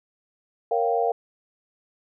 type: chord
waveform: sine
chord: G half-diminished seventh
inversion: first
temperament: equal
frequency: 466.2 / 554.4 / 698.5 / 784 Hz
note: Bb4 / Db5 / F5 / G5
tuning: 0 / 0 / 0 / 0 cents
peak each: -24 / -30 / -24 / -27 dBFS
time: 0.71-1.12 s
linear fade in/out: 5 ms
effects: none